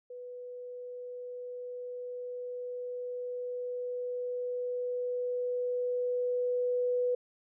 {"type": "tone with level ramp", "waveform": "sine", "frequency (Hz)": 493.9, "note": "B4", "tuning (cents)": 0, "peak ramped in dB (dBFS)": [-41, -26], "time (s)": [0.1, 7.15], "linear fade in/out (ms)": 5, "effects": []}